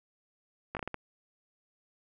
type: slowing click train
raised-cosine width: 0.5 ms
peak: -20 dBFS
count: 6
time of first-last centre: 0.75-0.943 s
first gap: 18 ms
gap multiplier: 1.39
effects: none